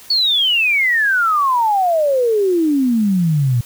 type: exponential sweep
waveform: sine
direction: down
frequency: 4506 to 115.9 Hz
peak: -12 dBFS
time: 0.1-3.61 s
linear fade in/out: 5 ms
effects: white hiss -41 dBFS RMS until 3.65 s